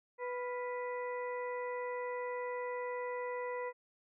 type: harmonic tone with a mistuned harmonic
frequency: 493.9 Hz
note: B4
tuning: in tune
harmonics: 1 / 2 / 3 / 4 / 5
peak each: -38 / -42 / -55 / -46 / -58 dBFS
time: 0.18-3.73 s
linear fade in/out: 50 ms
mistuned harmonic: 3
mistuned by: -92 cents
effects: none